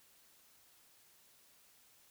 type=silence; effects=white hiss -66 dBFS RMS until 2.1 s